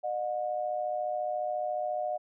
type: tone pair together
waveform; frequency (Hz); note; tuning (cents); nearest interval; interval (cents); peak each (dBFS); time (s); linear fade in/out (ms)
sine; 608.7 / 723; D#5 / F#5; -38 / -40; minor third; 298; -32 / -32; 0.03-2.18; 20
effects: none